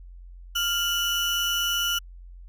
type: tone pair together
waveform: 35% pulse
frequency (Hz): 1396.9 / 2963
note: F6 / F#7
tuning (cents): 0 / +2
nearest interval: octave + minor second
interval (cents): 1302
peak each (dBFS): -26 / -23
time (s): 0.55-1.99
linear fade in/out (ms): 10
effects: added 44 Hz sine -41 dBFS peak until 2.48 s